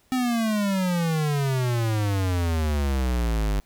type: exponential sweep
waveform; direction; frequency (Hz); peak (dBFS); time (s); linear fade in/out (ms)
square; down; 260 to 49; -22; 0.12-3.6; 0
effects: pink hiss -62 dBFS RMS until 3.65 s